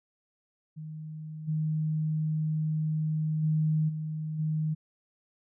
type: tone with level steps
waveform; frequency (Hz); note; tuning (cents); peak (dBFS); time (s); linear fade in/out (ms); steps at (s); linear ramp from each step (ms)
sine; 155.56; D#3; 0; -37 / -26 / -23 / -31 / -26; 0.76-4.75; 20; 1.47 / 3.42 / 3.88 / 4.38; 20
effects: none